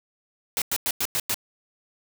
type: noise bursts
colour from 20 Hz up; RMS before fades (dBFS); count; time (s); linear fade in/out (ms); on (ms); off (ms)
white; -25; 6; 0.57-1.343; 0; 48; 97
effects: none